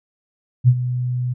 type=tone with ADSR envelope; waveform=sine; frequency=124.5 Hz; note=B2; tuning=14 cents sharp; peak=-6 dBFS; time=0.64-1.34 s; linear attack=41 ms; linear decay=59 ms; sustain=-13 dB; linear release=16 ms; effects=none